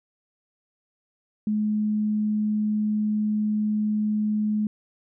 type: tone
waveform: sine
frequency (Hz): 212.2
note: G#3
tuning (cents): +38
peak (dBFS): -21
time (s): 1.47-4.67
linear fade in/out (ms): 2
effects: none